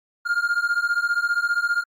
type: beating tone pair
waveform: triangle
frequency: 1402 / 1417 Hz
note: F6 / F6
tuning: +6 / +25 cents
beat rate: 15 Hz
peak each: -21 dBFS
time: 0.25-1.84 s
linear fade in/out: 20 ms
effects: Opus 48 kbps